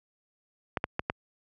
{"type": "clicks", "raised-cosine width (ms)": 0.5, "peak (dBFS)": -12, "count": 4, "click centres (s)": [0.772, 0.841, 0.994, 1.099], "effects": ["high-pass 60 Hz 12 dB/octave"]}